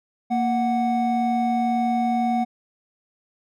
triangle tone pair together, 232.7 / 740 Hz, A#3 / F#5, -3 / 0 cents, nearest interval octave + minor sixth, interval 2003 cents, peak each -20 dBFS, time 0.3-2.45 s, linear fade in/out 20 ms, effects none

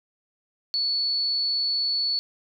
sine tone, 4432 Hz, C#8, 1 cent flat, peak -22 dBFS, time 0.74-2.19 s, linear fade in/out 0 ms, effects none

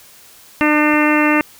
harmonic tone, 300.7 Hz, D4, 41 cents sharp, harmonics 1 / 2 / 3 / 4 / 5 / 6 / 7 / 8 / 9, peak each -14 / -21 / -22 / -21 / -24 / -21 / -21 / -27 / -22 dBFS, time 0.61-1.41 s, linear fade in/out 0 ms
clicks, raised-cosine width 2 ms, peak -29 / -23 dBFS, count 2, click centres 0.752 / 0.939 s
effects white hiss -44 dBFS RMS until 1.59 s

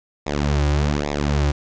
sawtooth tone with flanger, 73 Hz, D2, 10 cents flat, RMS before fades -20 dBFS, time 0.26-1.52 s, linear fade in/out 10 ms, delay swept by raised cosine 0.66 to 4.56 ms, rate 1.2 Hz, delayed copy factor -1, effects resampled to 16000 Hz + 8-bit

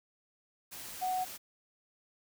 sine tone in noise, 740 Hz, F#5, in tune, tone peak -30 dBFS, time 1.01-1.25 s, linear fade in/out 20 ms, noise white, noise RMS -45 dBFS, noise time 0.71-1.38 s, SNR +12 dB, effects none

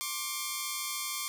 5% pulse tone pair together, 1068.5 / 1172 Hz, C6 / D6, +36 / -4 cents, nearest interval major second, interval 160 cents, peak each -24 dBFS, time 0.01-1.28 s, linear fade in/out 0 ms, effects none

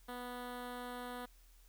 10% pulse tone with notch filter, 246.1 Hz, B3, 6 cents flat, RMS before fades -45 dBFS, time 0.08-1.26 s, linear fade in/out 10 ms, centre 6200 Hz, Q 1.1, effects added 41 Hz sine -60 dBFS peak until 1.68 s + white hiss -69 dBFS RMS until 1.68 s

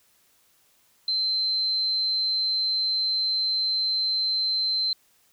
sine tone, 4100 Hz, C8, 36 cents flat, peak -22 dBFS, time 1.08-4.93 s, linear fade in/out 2 ms, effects white hiss -63 dBFS RMS until 5.32 s

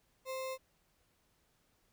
sine tone with sample-and-hold, 523 Hz, C5, 1 cent flat, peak -37 dBFS, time 0.25-0.58 s, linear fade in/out 50 ms, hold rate 1575 Hz, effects pink hiss -74 dBFS RMS until 1.92 s

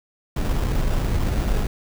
brown noise with sample-and-hold, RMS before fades -21 dBFS, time 0.36-1.67 s, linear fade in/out 5 ms, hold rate 2100 Hz, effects none

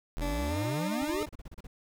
square exponential sweep, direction up, 37 to 440 Hz, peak -32 dBFS, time 0.17-1.23 s, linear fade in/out 0 ms
20% pulse tone with pitch glide, 290 to 302 Hz, D4 to D4, -22 to +48 cents, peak -28 dBFS, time 0.21-1.26 s, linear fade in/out 10 ms, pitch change +70 cents, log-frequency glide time 0.47-0.56 s
brown noise bursts, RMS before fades -43 dBFS, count 11, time 1.01-1.67 s, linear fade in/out 5 ms, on 30 ms, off 33 ms
effects none

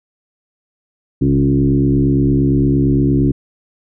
sine tone with frequency modulation, 207.7 Hz, G#3, in tune, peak -10 dBFS, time 1.21-3.32 s, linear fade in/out 10 ms, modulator 68.7 Hz, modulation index 1.9, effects none

